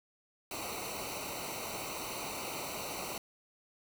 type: noise with comb filter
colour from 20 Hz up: pink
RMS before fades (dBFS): -40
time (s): 0.51-3.18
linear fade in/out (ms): 2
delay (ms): 0.59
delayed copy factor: -0.9
effects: none